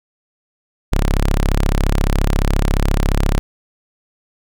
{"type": "tone", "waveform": "sawtooth", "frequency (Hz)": 34.36, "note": "C#1", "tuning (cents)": -14, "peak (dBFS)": -9, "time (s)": [0.92, 3.39], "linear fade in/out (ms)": 0, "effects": []}